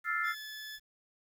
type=chord; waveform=sine; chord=F major seventh; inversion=third; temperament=equal; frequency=1318.5 / 1396.9 / 1760 / 2093 Hz; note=E6 / F6 / A6 / C7; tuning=0 / 0 / 0 / 0 cents; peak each=-36 / -35 / -35 / -36 dBFS; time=0.04-0.35 s; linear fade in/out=50 ms
type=tone; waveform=20% pulse; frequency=1727 Hz; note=A6; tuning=33 cents flat; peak=-37 dBFS; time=0.23-0.8 s; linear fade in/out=50 ms
effects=10-bit